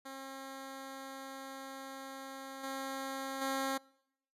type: tone with level steps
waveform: 10% pulse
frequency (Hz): 269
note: C4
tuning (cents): +48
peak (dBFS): -36 / -30 / -25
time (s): 0.05-3.78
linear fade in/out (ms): 10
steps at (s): 2.63 / 3.41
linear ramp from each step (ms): 10
effects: noise-tail reverb RT60 0.8 s tail -26 dB re dry + resampled to 32000 Hz